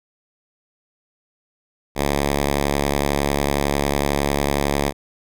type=tone; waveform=5% pulse; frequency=71 Hz; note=C#2; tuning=42 cents sharp; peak=-7 dBFS; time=1.95-4.93 s; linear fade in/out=50 ms; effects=none